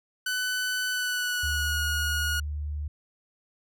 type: tone with pitch glide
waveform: sawtooth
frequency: 1500 to 1445.6 Hz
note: F#6 to F#6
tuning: +23 to -41 cents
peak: -23 dBFS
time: 0.26-2.4 s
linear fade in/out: 5 ms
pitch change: -64 cents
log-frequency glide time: 0.9-1.82 s
type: tone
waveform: sine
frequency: 74.1 Hz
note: D2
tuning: 16 cents sharp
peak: -29 dBFS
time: 1.43-2.88 s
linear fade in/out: 5 ms
effects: none